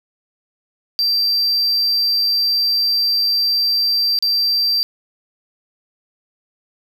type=tone with dropouts; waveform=triangle; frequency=4699 Hz; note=D8; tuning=in tune; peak=-13 dBFS; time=0.99-4.83 s; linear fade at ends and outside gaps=0 ms; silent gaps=4.188-4.225 s; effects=none

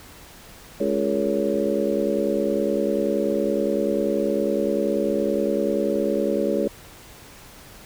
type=harmonic tone with a mistuned harmonic; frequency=70 Hz; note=C#2; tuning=18 cents sharp; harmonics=3 / 4 / 5 / 6 / 7 / 8; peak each=-27 / -28 / -27 / -26 / -30 / -25 dBFS; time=0.8-6.68 s; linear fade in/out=5 ms; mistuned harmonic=7; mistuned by=-68 cents; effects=pink hiss -45 dBFS RMS until 7.85 s

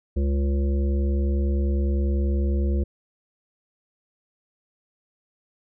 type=harmonic tone; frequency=69.6 Hz; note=C#2; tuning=8 cents sharp; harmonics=1 / 3 / 5 / 7 / 8; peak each=-20 / -30 / -32 / -38 / -41 dBFS; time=0.16-2.84 s; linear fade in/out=10 ms; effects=none

